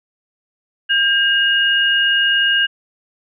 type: tone pair together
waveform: sine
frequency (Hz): 1605 / 2858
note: G6 / F7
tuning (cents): +40 / +39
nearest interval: minor seventh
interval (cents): 999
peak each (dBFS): -15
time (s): 0.89-2.67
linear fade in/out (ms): 20
effects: none